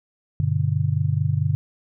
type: chord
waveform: sine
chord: G major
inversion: none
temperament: just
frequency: 98 / 122.5 / 147 Hz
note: G2 / B2 / D3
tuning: 0 / -14 / +2 cents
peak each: -23 / -24 / -22 dBFS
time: 0.4-1.55 s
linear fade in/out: 0 ms
effects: none